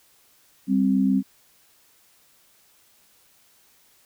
sine tone pair together, 196 / 263.1 Hz, G3 / C4, 0 / +10 cents, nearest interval perfect fourth, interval 510 cents, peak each -20 / -20 dBFS, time 0.67-1.23 s, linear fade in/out 50 ms, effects white hiss -59 dBFS RMS until 4.05 s

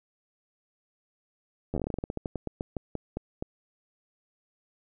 slowing click train, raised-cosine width 2 ms, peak -18 dBFS, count 22, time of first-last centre 1.74-3.425 s, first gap 11 ms, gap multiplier 1.17, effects none

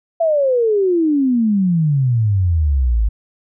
sine exponential sweep, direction down, 679 to 51 Hz, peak -12 dBFS, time 0.2-3.09 s, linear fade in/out 10 ms, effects none

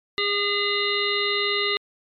harmonic tone, 407.1 Hz, G#4, 35 cents flat, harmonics 1 / 3 / 5 / 7 / 9 / 10, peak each -27 / -30 / -26 / -29 / -28 / -29 dBFS, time 0.18-1.77 s, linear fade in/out 0 ms, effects MP3 96 kbps

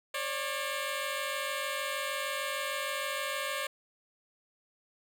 10% pulse tone pair together, 543.5 / 590 Hz, C#5 / D5, -34 / +8 cents, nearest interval minor second, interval 142 cents, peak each -27 / -27 dBFS, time 0.14-3.67 s, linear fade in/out 5 ms, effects none

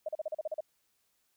sine tone bursts, 622.3 Hz, D#5, in tune, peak -31 dBFS, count 9, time 0.06-0.607 s, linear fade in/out 5 ms, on 27 ms, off 38 ms, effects white hiss -75 dBFS RMS until 1.36 s

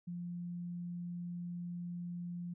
sine tone, 174.61 Hz, F3, in tune, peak -39 dBFS, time 0.07-2.54 s, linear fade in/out 10 ms, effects none

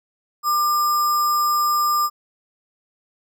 sine tone with sample-and-hold, 1195 Hz, D6, 30 cents sharp, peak -16 dBFS, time 0.43-2.1 s, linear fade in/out 50 ms, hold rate 6300 Hz, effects none

